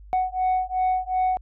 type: beating tone pair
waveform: sine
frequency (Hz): 741 / 743.7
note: F#5 / F#5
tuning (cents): +2 / +9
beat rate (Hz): 2.7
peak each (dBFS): -22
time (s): 0.13-1.37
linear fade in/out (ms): 0
effects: tanh soft clip ceiling -17 dBFS + added 50 Hz sine -42 dBFS peak until 1.41 s